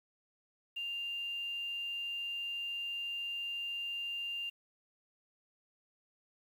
sine tone with quantisation, 2794 Hz, F7, in tune, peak -36 dBFS, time 0.76-4.5 s, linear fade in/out 10 ms, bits 10, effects none

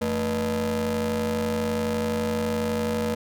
35% pulse ring-modulated tone, 130.81 Hz, C3, in tune, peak -19 dBFS, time 0.01-3.15 s, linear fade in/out 10 ms, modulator 353 Hz, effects none

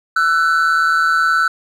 triangle tone pair together, 1335.2 / 1494 Hz, E6 / F#6, +22 / +16 cents, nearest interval major second, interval 194 cents, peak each -13 dBFS, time 0.16-1.48 s, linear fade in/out 5 ms, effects none

